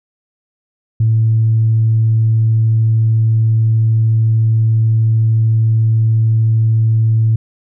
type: tone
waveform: sine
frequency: 111.7 Hz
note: A2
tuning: 27 cents sharp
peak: -8 dBFS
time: 1-7.36 s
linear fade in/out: 5 ms
effects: tanh soft clip ceiling -4 dBFS